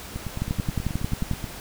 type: two click trains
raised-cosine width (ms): 5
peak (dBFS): -12 / -18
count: 11 / 13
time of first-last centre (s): 0.42-1.313 / 0.16-1.442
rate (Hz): 11.2 / 9.36
effects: pink hiss -39 dBFS RMS until 1.6 s